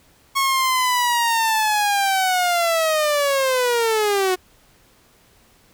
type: linear sweep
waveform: sawtooth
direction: down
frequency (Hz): 1100 to 362.8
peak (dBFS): -13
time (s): 0.35-4.36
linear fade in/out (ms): 20
effects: pink hiss -55 dBFS RMS until 5.73 s